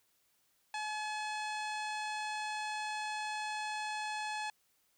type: harmonic tone with a mistuned harmonic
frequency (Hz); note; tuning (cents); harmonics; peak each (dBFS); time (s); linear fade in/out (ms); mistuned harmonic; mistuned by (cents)
853; G#5; +46; 1 / 2 / 3 / 4 / 5 / 6 / 7 / 8 / 9 / 10; -38 / -43 / -44 / -50 / -49 / -56 / -57 / -58 / -59 / -54; 0.74-4.5; 2; 9; -37
effects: white hiss -74 dBFS RMS until 4.97 s

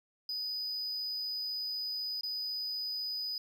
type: tone with dropouts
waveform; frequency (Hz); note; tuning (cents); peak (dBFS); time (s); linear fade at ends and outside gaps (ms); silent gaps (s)
triangle; 4978; D#8; 0; -33; 0.29-3.38; 2; 2.21-2.233
effects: none

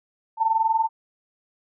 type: tone pair together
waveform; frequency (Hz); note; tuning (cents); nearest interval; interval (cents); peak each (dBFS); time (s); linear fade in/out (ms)
sine; 880 / 900.6; A5 / A5; 0 / +40; unison; 40; -23 / -20; 0.37-0.89; 50
effects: none

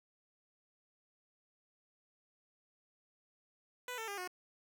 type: tone with pitch steps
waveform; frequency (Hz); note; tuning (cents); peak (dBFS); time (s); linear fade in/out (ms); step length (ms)
10% pulse; 496.1 / 447.1 / 403 / 363.2; B4 / A4 / G4 / F#4; +8 / +28 / +48 / -32; -32; 3.88-4.276; 2; 99
effects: none

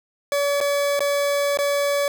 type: tone with dropouts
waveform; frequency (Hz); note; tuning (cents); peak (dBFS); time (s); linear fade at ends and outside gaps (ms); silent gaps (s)
40% pulse; 570; C#5; +48; -18; 0.32-2.08; 1; 0.604-0.611 / 0.993-1.005 / 1.573-1.588
effects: none

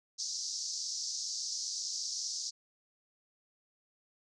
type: band-pass noise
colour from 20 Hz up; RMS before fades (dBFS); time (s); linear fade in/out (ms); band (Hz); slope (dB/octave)
white; -38; 0.18-2.51; 20; 4700 to 6300; 48
effects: none

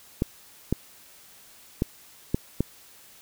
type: clicks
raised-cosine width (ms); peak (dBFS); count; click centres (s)
3; -9; 5; 0.221 / 0.726 / 1.821 / 2.345 / 2.606
effects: white hiss -52 dBFS RMS until 3.21 s

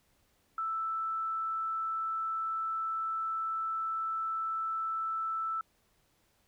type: tone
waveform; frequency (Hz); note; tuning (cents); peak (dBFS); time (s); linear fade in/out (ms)
sine; 1321; E6; +3; -31; 0.58-5.61; 2
effects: pink hiss -71 dBFS RMS until 6.47 s

